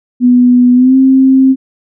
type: tone with pitch glide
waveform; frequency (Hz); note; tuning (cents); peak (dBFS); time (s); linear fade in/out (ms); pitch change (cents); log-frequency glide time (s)
sine; 246.9 to 264.6; B3 to C4; 0 to +20; -3; 0.2-1.56; 50; +120; 0.74-0.96
effects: none